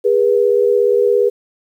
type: tone pair together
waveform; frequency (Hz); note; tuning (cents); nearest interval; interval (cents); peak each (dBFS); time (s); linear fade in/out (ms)
sine; 407.9 / 485.1; G#4 / B4; -31 / -31; minor third; 300; -13; 0.04-1.3; 20
effects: 8-bit